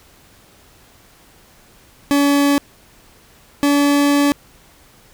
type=tone pair in turn; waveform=40% pulse; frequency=284.1 / 286.2 Hz; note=C#4 / D4; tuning=+43 / -45 cents; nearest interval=unison; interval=12 cents; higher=second; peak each=-11 dBFS; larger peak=neither; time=2.11-2.58 / 3.63-4.32 s; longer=second; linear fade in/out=0 ms; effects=pink hiss -49 dBFS RMS until 5.13 s